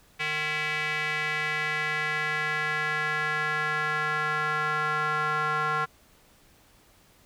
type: tone with band-pass filter sweep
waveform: square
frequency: 152.8 Hz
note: D#3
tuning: 31 cents flat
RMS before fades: -28 dBFS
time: 0.19-5.86 s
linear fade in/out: 20 ms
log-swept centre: 2300 to 1300 Hz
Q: 3.3
effects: pink hiss -59 dBFS RMS until 7.25 s